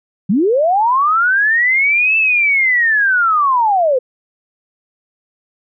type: linear two-way sweep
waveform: sine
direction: up then down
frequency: 168.3 to 2656 to 484.9 Hz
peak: -10 dBFS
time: 0.29-3.99 s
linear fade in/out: 10 ms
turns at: 2.17 s
effects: none